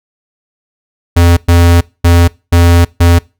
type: tone bursts at uneven times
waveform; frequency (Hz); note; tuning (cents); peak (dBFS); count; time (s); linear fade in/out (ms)
square; 85.9; F2; -28; -4; 5; 1.16-1.37 / 1.48-1.81 / 2.04-2.28 / 2.52-2.85 / 3-3.19; 10
effects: noise-tail reverb RT60 0.3 s tail -24 dB re dry